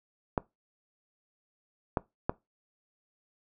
clicks, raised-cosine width 1 ms, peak -12 dBFS, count 3, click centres 0.378 / 1.972 / 2.295 s, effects noise-tail reverb RT60 0.2 s tail -21 dB re dry

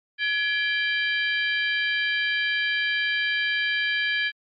harmonic tone with a mistuned harmonic, 784 Hz, G5, in tune, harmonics 2 / 3 / 4 / 5 / 6, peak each -24 / -28 / -29 / -36 / -38 dBFS, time 0.18-4.32 s, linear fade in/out 50 ms, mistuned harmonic 2, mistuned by +130 cents, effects MP3 48 kbps

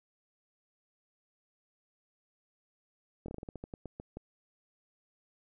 slowing click train, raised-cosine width 2 ms, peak -28 dBFS, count 13, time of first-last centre 3.26-4.17 s, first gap 23 ms, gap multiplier 1.2, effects none

